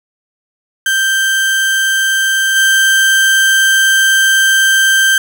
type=tone with level steps; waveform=35% pulse; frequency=1568 Hz; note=G6; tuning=in tune; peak=-9 / -6 dBFS; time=0.86-5.18 s; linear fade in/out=2 ms; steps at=2.55 s; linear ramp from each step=20 ms; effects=none